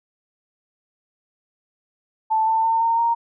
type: tone with pitch steps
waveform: sine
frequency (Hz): 880 / 892.3 / 904.7 / 917.4 / 930.2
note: A5 / A5 / A5 / A#5 / A#5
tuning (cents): 0 / +24 / +48 / -28 / -4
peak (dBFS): -16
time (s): 2.3-3.15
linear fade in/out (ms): 20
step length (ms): 170
effects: none